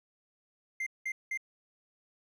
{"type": "tone bursts", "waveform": "triangle", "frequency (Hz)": 2093, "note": "C7", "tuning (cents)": 0, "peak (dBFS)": -30, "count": 3, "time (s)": [0.8, 1.375], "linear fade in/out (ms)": 5, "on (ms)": 65, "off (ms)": 190, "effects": []}